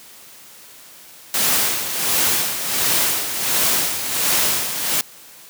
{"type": "noise with tremolo", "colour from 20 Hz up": "white", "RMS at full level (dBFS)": -17, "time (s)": [1.34, 5.01], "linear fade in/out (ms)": 2, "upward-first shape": "sine", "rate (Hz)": 1.4, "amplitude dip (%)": 60, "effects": ["white hiss -43 dBFS RMS until 5.49 s", "high-pass 100 Hz 12 dB/octave"]}